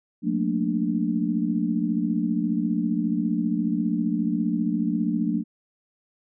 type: tone cluster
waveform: sine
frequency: 180.2 / 218.4 / 233.2 / 294.9 Hz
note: F#3 / A3 / A#3 / D4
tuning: -45 / -13 / +1 / +7 cents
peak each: -27 dBFS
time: 0.22-5.44 s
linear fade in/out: 50 ms
effects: none